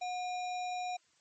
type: tone with sample-and-hold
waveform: sine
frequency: 726 Hz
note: F#5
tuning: 33 cents flat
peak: -34 dBFS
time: 0.01-0.97 s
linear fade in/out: 10 ms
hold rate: 3150 Hz
effects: white hiss -70 dBFS RMS until 1.2 s + MP3 32 kbps